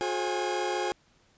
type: tone cluster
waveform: 40% pulse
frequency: 360.9 / 426.9 / 531 / 819 Hz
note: F#4 / G#4 / C5 / G#5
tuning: -43 / +48 / +25 / -24 cents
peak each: -31 / -35 / -35 / -31 dBFS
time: 0.01-0.92 s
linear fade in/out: 0 ms
effects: pink hiss -64 dBFS RMS until 1.37 s + resampled to 16000 Hz